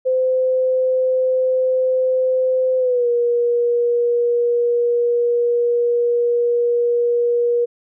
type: tone with pitch glide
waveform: sine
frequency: 515 to 477.7 Hz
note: C5 to A#4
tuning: -28 to +42 cents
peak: -14 dBFS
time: 0.05-7.66 s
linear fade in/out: 20 ms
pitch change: -130 cents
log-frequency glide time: 2.78-3.08 s
effects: none